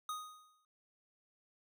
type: tone with exponential decay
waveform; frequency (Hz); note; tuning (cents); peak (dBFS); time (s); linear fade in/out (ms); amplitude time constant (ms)
square; 1244.5; D#6; 0; -37; 0.09-0.65; 2; 120
effects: none